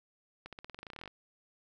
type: accelerating click train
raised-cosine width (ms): 0.3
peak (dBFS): -29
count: 17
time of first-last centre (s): 0.46-1.077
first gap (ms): 67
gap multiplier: 0.92
effects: none